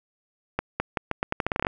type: accelerating click train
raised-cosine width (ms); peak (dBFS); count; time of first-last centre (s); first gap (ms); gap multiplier
0.5; -9; 14; 0.59-1.668; 210; 0.82
effects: none